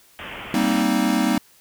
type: low-pass noise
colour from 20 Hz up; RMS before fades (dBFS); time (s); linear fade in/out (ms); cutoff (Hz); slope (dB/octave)
white; -35; 0.19-0.82; 0; 3200; 96
type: chord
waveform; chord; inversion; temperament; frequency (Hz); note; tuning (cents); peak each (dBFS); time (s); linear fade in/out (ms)
square; C minor seventh; second; equal; 196 / 233.1 / 261.6 / 311.1; G3 / Bb3 / C4 / Eb4; 0 / 0 / 0 / 0; -25 / -23 / -24 / -24; 0.54-1.38; 2
effects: white hiss -54 dBFS RMS until 1.6 s